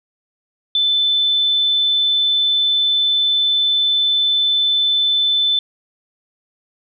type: tone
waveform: sine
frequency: 3520 Hz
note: A7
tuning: in tune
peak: -13 dBFS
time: 0.75-5.59 s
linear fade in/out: 2 ms
effects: none